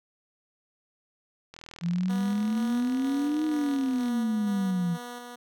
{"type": "click train", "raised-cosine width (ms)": 0.2, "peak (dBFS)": -26, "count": 104, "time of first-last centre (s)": [1.54, 4.083], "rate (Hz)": 40.5}
{"type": "exponential two-way sweep", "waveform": "sine", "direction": "up then down", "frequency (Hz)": [168, 311.1, 168], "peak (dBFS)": -24, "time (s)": [1.81, 4.98], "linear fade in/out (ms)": 50, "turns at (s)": 3.45}
{"type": "tone with tremolo", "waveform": "10% pulse", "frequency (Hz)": 242.8, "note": "B3", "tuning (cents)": -29, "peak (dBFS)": -29, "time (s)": [2.09, 5.36], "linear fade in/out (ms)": 10, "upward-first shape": "square", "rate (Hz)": 2.1, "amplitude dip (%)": 30}
{"effects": []}